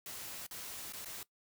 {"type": "noise with dropouts", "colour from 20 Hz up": "white", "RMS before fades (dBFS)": -45, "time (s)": [0.06, 1.23], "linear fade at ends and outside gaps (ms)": 2, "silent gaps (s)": [[0.466, 0.51], [0.924, 0.934], [1.047, 1.057]], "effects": ["noise-tail reverb RT60 0.1 s tail -19 dB re dry"]}